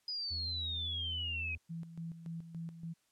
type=exponential sweep; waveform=sine; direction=down; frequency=5000 to 2500 Hz; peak=-36 dBFS; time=0.08-1.55 s; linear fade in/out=2 ms
type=tone with pitch glide; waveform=triangle; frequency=82.41 to 81.37 Hz; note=E2 to E2; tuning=0 to -22 cents; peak=-39 dBFS; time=0.3-1.58 s; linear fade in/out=20 ms; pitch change=-22 cents; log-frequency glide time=1.16-1.45 s
type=tone with tremolo; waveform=sine; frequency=165.8 Hz; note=E3; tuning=10 cents sharp; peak=-39 dBFS; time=1.69-2.94 s; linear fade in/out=20 ms; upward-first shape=square; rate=3.5 Hz; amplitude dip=65%
effects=white hiss -75 dBFS RMS until 3.11 s + low-pass 10000 Hz 12 dB/octave